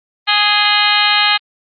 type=harmonic tone with a mistuned harmonic; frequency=415.3 Hz; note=G#4; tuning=in tune; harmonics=2 / 3 / 4 / 5 / 6 / 7 / 8 / 9 / 10; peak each=-19 / -19 / -19 / -19 / -19 / -19 / -19 / -19 / -19 dBFS; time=0.27-1.38 s; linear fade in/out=20 ms; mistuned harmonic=8; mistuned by=-71 cents; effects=Opus 32 kbps